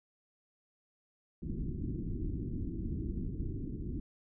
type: low-pass noise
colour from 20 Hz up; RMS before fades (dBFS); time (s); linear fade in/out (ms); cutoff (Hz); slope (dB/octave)
pink; -37; 1.42-4; 5; 350; 48
effects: none